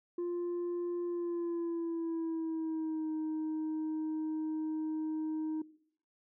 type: tone with pitch glide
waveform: sine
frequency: 349.2 to 312.9 Hz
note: F4 to D#4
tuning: 0 to +10 cents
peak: -30 dBFS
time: 0.18-5.62 s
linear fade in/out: 5 ms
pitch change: -190 cents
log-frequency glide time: 1.05-3.11 s
effects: noise-tail reverb RT60 0.6 s tail -20 dB re dry + tanh soft clip ceiling -32 dBFS